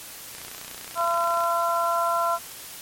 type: click train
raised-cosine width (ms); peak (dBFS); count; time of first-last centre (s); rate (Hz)
0.2; -21; 34; 0.35-1.439; 30.3
type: harmonic tone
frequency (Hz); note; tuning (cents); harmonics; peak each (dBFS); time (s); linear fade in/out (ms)
339.7; F4; -48; 2 / 3 / 4; -25 / -25 / -25; 0.95-2.39; 50
effects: white hiss -40 dBFS RMS until 2.81 s + MP3 64 kbps